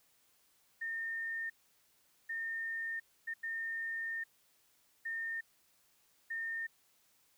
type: tone bursts at uneven times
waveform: sine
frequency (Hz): 1821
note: A#6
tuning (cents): -41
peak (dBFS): -36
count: 6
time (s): 0.81-1.5 / 2.29-3 / 3.27-3.34 / 3.43-4.24 / 5.05-5.41 / 6.3-6.67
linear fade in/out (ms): 10
effects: white hiss -71 dBFS RMS until 7.37 s